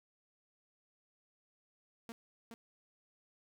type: tone with echo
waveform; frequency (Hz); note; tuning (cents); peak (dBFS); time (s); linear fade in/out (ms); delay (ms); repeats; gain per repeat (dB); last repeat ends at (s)
sawtooth; 230; A#3; -23; -40; 2.09-2.12; 0; 420; 1; -4; 2.54
effects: none